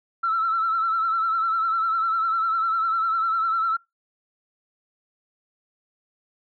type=tone with vibrato; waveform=sine; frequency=1333 Hz; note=E6; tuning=19 cents sharp; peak=-19 dBFS; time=0.23-3.77 s; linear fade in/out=10 ms; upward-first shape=triangle; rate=10 Hz; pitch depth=65 cents each way; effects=noise-tail reverb RT60 0.2 s tail -25 dB re dry + tanh soft clip ceiling -15 dBFS